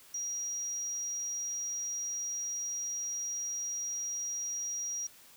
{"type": "tone", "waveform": "sine", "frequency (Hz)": 5730, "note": "F8", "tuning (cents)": 44, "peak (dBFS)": -32, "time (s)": [0.14, 5.07], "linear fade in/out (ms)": 5, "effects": ["tanh soft clip ceiling -31 dBFS", "white hiss -57 dBFS RMS until 5.36 s"]}